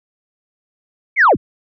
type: linear sweep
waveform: sine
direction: down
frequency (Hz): 2307 to 30.87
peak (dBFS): -6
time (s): 1.16-1.37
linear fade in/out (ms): 50
effects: tanh soft clip ceiling -2 dBFS